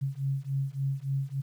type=beating tone pair; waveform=sine; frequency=135.1 / 138.6 Hz; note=C#3 / C#3; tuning=-44 / 0 cents; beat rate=3.5 Hz; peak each=-31 dBFS; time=0.01-1.42 s; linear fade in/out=20 ms; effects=10-bit